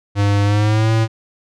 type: tone with pitch glide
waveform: square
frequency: 101.4 to 111.86 Hz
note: G#2 to A2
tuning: -41 to +29 cents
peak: -13 dBFS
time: 0.15-1.08 s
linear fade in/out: 50 ms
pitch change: +170 cents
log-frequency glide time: 0.44-0.91 s
effects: low-pass 6000 Hz 12 dB/octave